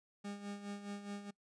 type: tone with tremolo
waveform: 40% pulse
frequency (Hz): 202.7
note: G#3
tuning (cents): -42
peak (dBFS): -40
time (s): 0.24-1.31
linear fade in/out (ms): 10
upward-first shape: sine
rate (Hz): 4.8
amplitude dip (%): 65
effects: noise-tail reverb RT60 0.1 s tail -23 dB re dry + resampled to 22050 Hz